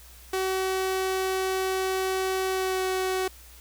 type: tone with pitch glide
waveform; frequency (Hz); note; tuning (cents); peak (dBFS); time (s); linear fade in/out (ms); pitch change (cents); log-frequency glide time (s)
sawtooth; 378.3 to 375; F#4 to F#4; +38 to +23; -21; 0.33-3.28; 5; -15; 2.49-2.81
effects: added 60 Hz sine -49 dBFS peak until 3.6 s + white hiss -51 dBFS RMS until 3.6 s